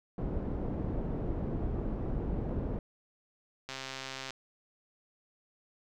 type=low-pass noise; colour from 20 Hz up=pink; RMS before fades=-34 dBFS; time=0.18-2.79 s; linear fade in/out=2 ms; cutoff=450 Hz; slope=12 dB/octave
type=click train; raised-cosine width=0.2 ms; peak=-22 dBFS; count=83; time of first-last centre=3.69-4.307 s; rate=133 Hz
effects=none